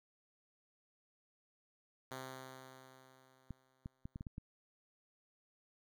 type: tone with exponential decay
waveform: 5% pulse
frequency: 130.81 Hz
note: C3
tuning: in tune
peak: -32 dBFS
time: 2.11-4.23 s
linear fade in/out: 2 ms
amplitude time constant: 460 ms
type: clicks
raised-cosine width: 5 ms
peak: -32 dBFS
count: 7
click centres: 3.507 / 3.859 / 4.055 / 4.159 / 4.209 / 4.268 / 4.381 s
effects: none